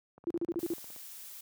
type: click train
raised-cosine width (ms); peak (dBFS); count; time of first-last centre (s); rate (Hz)
1; -39; 14; 0.18-0.963; 16.6
type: tone bursts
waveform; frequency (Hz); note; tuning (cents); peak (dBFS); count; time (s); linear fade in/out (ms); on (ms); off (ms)
sine; 340.1; F4; -46; -29; 7; 0.27-0.736; 0; 34; 38
type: noise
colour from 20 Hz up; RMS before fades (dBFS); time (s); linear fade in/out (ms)
blue; -47; 0.59-1.41; 5
effects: high-pass 100 Hz 12 dB/octave